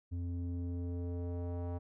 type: tone with low-pass filter sweep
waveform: square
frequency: 87.31 Hz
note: F2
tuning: in tune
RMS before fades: -38 dBFS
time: 0.11-1.79 s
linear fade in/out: 20 ms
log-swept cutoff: 200 to 770 Hz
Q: 1.6
effects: none